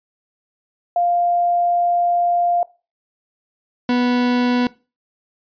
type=tone pair in turn; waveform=sine / 40% pulse; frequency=699 / 245.9 Hz; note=F5 / B3; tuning=+1 / -7 cents; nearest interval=octave + tritone; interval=1808 cents; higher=first; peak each=-14 dBFS; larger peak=neither; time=0.96-2.63 / 3.89-4.67 s; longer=first; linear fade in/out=2 ms; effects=noise-tail reverb RT60 0.3 s tail -20 dB re dry + resampled to 11025 Hz